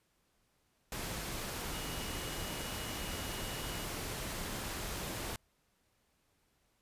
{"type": "tone in noise", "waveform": "sine", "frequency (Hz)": 2905, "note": "F#7", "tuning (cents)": -32, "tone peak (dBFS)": -49, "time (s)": [1.73, 3.85], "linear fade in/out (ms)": 2, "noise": "pink", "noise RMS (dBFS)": -40, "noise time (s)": [0.92, 5.36], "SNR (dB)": -12, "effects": ["pink hiss -75 dBFS RMS until 6.81 s", "resampled to 32000 Hz"]}